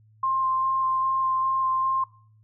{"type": "tone with vibrato", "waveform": "sine", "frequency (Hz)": 1054, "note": "C6", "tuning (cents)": 12, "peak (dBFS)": -21, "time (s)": [0.23, 2.04], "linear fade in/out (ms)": 5, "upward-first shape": "square", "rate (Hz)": 2.5, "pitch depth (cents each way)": 8, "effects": ["noise-tail reverb RT60 0.5 s tail -21 dB re dry", "added 108 Hz sine -54 dBFS peak until 2.43 s"]}